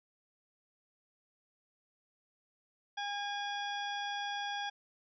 harmonic tone with a mistuned harmonic, 814 Hz, G#5, 35 cents flat, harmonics 1 / 2 / 3 / 4 / 6 / 7, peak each -38 / -41 / -50 / -42 / -52 / -55 dBFS, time 2.97-4.7 s, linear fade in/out 10 ms, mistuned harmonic 4, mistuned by +52 cents, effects none

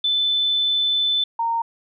sine tone pair in turn, 3516 / 922.2 Hz, A7 / A#5, -2 / -19 cents, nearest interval octave + major seventh, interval 2317 cents, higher first, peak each -17 / -19 dBFS, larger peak first, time 0.04-1.24 / 1.39-1.62 s, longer first, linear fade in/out 5 ms, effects none

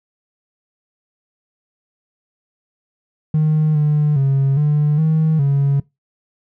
triangle tone with pitch steps, 154.5 / 149.7 / 136.7 / 148.8 / 158 / 139.8 Hz, D#3 / D3 / C#3 / D3 / D#3 / C#3, -12 / +33 / -24 / +23 / +27 / +15 cents, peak -9 dBFS, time 3.34-5.8 s, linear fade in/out 5 ms, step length 410 ms, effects noise-tail reverb RT60 0.2 s tail -24 dB re dry + tanh soft clip ceiling -8 dBFS

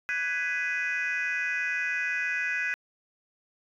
sine chord, G# minor seventh, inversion third, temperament just, 1495.1 / 1661.2 / 1993.5 / 2492 Hz, F#6 / G#6 / B6 / D#7, +18 / 0 / +16 / +2 cents, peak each -31 dBFS, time 0.09-2.74 s, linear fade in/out 0 ms, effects tanh soft clip ceiling -21 dBFS

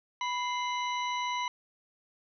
harmonic tone with a mistuned harmonic, 987.8 Hz, B5, in tune, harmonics 1 / 2 / 3 / 4 / 6, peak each -31 / -37 / -41 / -43 / -47 dBFS, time 0.21-1.48 s, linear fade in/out 2 ms, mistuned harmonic 2, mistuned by +92 cents, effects none

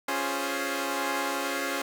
10% pulse chord, Db major seventh, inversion none, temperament equal, 277.2 / 349.2 / 415.3 / 523.3 Hz, Db4 / F4 / Ab4 / C5, 0 / 0 / 0 / 0 cents, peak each -23 / -26 / -27 / -27 dBFS, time 0.08-1.82 s, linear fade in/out 5 ms, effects none

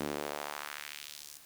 sawtooth tone with high-pass filter sweep, 73.42 Hz, D2, in tune, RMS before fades -41 dBFS, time 0-1.38 s, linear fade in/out 5 ms, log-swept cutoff 250 to 7100 Hz, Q 1.3, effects white hiss -56 dBFS RMS until 1.45 s

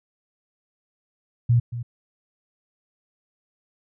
sine tone with echo, 119.3 Hz, A#2, 41 cents sharp, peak -14 dBFS, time 1.49-1.6 s, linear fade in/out 10 ms, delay 230 ms, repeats 1, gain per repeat -13 dB, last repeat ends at 1.83 s, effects none

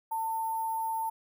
sine tone with sample-and-hold, 896 Hz, A5, 31 cents sharp, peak -29 dBFS, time 0.11-1.1 s, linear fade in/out 10 ms, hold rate 11025 Hz, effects none

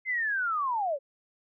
sine linear sweep, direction down, 2100 to 522 Hz, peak -26 dBFS, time 0.05-0.99 s, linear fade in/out 50 ms, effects none

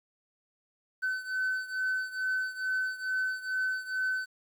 triangle beating tone pair, 1518 / 1520.3 Hz, F#6 / F#6, +44 / +47 cents, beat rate 2.3 Hz, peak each -29 / -32 dBFS, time 1.02-4.26 s, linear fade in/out 20 ms, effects tanh soft clip ceiling -20 dBFS + 10-bit

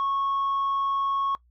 sine tone with tanh clipping, 1100 Hz, C#6, 14 cents flat, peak -24 dBFS, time 0-1.35 s, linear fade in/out 0 ms, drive 1 dB, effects noise-tail reverb RT60 0.1 s tail -20 dB re dry + added 60 Hz sine -58 dBFS peak until 1.5 s

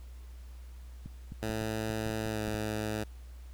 clicks, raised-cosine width 5 ms, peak -29 dBFS, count 10, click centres 1.06 / 1.321 / 1.498 / 1.619 / 1.901 / 2.065 / 2.096 / 2.259 / 2.482 / 2.545 s
10% pulse tone with pitch glide, 110 to 107.74 Hz, A2 to A2, 0 to -36 cents, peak -24 dBFS, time 1.42-3.04 s, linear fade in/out 10 ms, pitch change -36 cents, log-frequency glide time 2.29-2.4 s
effects added 61 Hz sine -44 dBFS peak until 3.53 s + pink hiss -62 dBFS RMS until 3.53 s

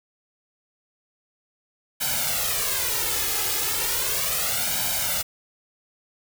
white noise with flanger, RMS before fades -25 dBFS, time 2-5.23 s, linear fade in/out 20 ms, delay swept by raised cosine 1.3 to 2.4 ms, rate 0.35 Hz, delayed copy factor +0.9, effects none

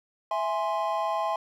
triangle chord, E augmented, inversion none, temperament equal, 659.3 / 830.6 / 1046.5 Hz, E5 / G#5 / B#5, 0 / 0 / 0 cents, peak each -28 / -28 / -28 dBFS, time 0.31-1.36 s, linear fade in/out 2 ms, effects none

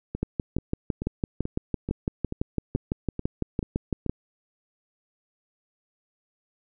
two click trains, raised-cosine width 3 ms, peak -17 / -12 dBFS, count 10 / 24, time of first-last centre 0.15-4.063 / 0.23-4.096 s, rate 2.3 / 5.95 Hz, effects none

